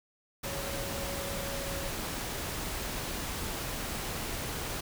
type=tone in noise; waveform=sine; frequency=554.4 Hz; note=C#5; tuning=in tune; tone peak=-40 dBFS; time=0.45-1.9 s; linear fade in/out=10 ms; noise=pink; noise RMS=-36 dBFS; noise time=0.43-4.81 s; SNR=-7 dB; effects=none

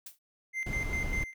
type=noise with exponential decay; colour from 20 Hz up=blue; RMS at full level=-39 dBFS; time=0.06-0.19 s; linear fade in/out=5 ms; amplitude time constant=28 ms
type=tone with tremolo; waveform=triangle; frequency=2084 Hz; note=C7; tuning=7 cents flat; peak=-29 dBFS; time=0.53-1.34 s; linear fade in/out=50 ms; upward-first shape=square; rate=5 Hz; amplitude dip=65%
type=noise; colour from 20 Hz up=brown; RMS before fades=-34 dBFS; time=0.66-1.24 s; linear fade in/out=5 ms
effects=none

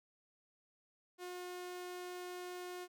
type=tone; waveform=sawtooth; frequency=359.5 Hz; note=F#4; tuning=50 cents flat; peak=-40 dBFS; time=1.18-2.88 s; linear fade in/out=50 ms; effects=none

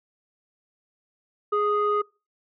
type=tone pair together; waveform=sine; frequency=416.1 / 1242.9 Hz; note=G#4 / D#6; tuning=+3 / -2 cents; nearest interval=octave + perfect fifth; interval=1895 cents; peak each=-22 dBFS; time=1.52-2.02 s; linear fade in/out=10 ms; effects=noise-tail reverb RT60 0.3 s tail -25 dB re dry + tanh soft clip ceiling -15 dBFS

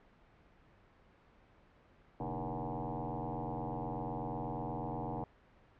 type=tone with frequency modulation; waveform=sine; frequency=298.4 Hz; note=D4; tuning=28 cents sharp; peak=-36 dBFS; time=2.2-5.24 s; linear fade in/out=2 ms; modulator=88.2 Hz; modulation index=7; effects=pink hiss -64 dBFS RMS until 5.79 s + low-pass 2000 Hz 12 dB/octave

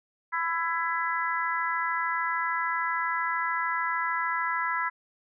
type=harmonic tone; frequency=333.2 Hz; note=E4; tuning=19 cents sharp; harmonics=3 / 4 / 5 / 6; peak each=-30 / -31 / -32 / -33 dBFS; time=0.32-4.9 s; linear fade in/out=20 ms; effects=none

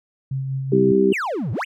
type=tone with tremolo; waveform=sine; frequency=134.1 Hz; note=C3; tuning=43 cents sharp; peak=-21 dBFS; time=0.31-0.92 s; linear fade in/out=5 ms; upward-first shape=sine; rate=5.2 Hz; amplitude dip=30%
type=harmonic tone; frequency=65.1 Hz; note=C2; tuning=8 cents flat; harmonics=3 / 4 / 5 / 6; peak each=-20 / -24 / -21 / -15 dBFS; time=0.72-1.13 s; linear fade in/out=5 ms
type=exponential two-way sweep; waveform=triangle; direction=down then up; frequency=3136 to 98.6 to 3136 Hz; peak=-20 dBFS; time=1.12-1.65 s; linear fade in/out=20 ms; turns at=1.52 s
effects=none

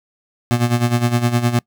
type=tone with tremolo; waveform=25% pulse; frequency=120 Hz; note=B2; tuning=49 cents flat; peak=-8 dBFS; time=0.51-1.59 s; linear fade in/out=0 ms; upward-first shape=sine; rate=9.7 Hz; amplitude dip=75%; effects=noise-tail reverb RT60 0.1 s tail -25 dB re dry

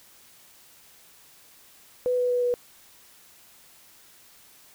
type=tone with pitch steps; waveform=sine; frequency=497.6 / 494.4 / 491.3 / 488.2 Hz; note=B4 / B4 / B4 / B4; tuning=+13 / +2 / -9 / -20 cents; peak=-21 dBFS; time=2.06-2.54 s; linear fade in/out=0 ms; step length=120 ms; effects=white hiss -54 dBFS RMS until 4.74 s

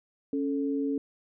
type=tone pair together; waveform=sine; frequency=277.2 / 440 Hz; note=C#4 / A4; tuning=0 / 0 cents; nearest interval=minor sixth; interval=800 cents; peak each=-27 / -33 dBFS; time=0.33-0.98 s; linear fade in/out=2 ms; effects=none

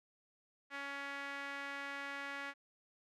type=tone with band-pass filter; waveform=sawtooth; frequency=280 Hz; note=C#4; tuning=18 cents sharp; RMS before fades=-44 dBFS; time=0.7-2.54 s; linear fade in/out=50 ms; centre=1800 Hz; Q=2.1; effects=none

